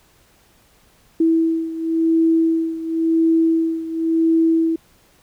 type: beating tone pair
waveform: sine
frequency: 326.3 / 327.24 Hz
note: E4 / E4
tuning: -18 / -13 cents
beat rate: 0.94 Hz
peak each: -16 / -20 dBFS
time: 1.2-4.76 s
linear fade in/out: 5 ms
effects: pink hiss -55 dBFS RMS until 5.22 s